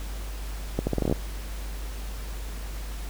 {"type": "accelerating click train", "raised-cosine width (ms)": 2, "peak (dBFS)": -11, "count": 10, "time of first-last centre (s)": [0.79, 1.125], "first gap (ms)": 80, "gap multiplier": 0.79, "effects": ["added 50 Hz sine -32 dBFS peak until 3.09 s", "pink hiss -43 dBFS RMS until 3.09 s"]}